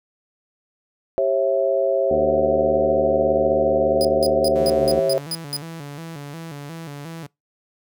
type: chord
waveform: sine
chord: C# diminished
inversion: second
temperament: equal with one note detuned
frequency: 392 / 542.6 / 659.3 Hz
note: G4 / C#5 / E5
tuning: 0 / -37 / 0 cents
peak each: -24 / -18 / -21 dBFS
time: 1.18-5.18 s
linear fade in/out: 0 ms
type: harmonic tone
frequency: 74.7 Hz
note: D2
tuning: 30 cents sharp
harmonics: 1 / 2 / 3 / 4 / 5 / 6 / 7 / 8 / 9 / 10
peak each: -34 / -34 / -29 / -29 / -30 / -29 / -28 / -33 / -34 / -29 dBFS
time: 2.1-5 s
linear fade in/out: 10 ms
type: tone bursts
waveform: sawtooth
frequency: 4971 Hz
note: D#8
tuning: 2 cents flat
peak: -20 dBFS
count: 8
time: 4.01-5.566 s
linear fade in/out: 0 ms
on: 37 ms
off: 180 ms
type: tone with vibrato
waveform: sawtooth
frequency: 153.7 Hz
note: D#3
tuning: 21 cents flat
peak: -28 dBFS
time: 4.55-7.27 s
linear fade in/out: 10 ms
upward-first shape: square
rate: 2.8 Hz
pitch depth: 120 cents each way
effects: noise-tail reverb RT60 0.2 s tail -24 dB re dry